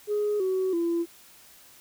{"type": "tone with pitch steps", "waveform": "sine", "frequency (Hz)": [417.1, 375.9, 338.8], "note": ["G#4", "F#4", "E4"], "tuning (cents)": [7, 27, 48], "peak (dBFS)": -22, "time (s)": [0.07, 1.06], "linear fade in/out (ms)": 50, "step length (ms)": 330, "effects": ["tanh soft clip ceiling -20 dBFS", "white hiss -53 dBFS RMS until 1.8 s"]}